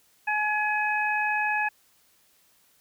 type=harmonic tone; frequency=845 Hz; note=G#5; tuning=30 cents sharp; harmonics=1 / 2 / 3; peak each=-27 / -27 / -29 dBFS; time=0.27-1.69 s; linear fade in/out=10 ms; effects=white hiss -63 dBFS RMS until 2.8 s